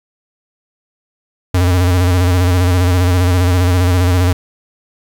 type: tone with vibrato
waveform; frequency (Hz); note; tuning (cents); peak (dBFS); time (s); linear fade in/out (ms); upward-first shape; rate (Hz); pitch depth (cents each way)
square; 89.8; F2; +49; -10; 1.54-4.33; 5; square; 15; 44
effects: 8-bit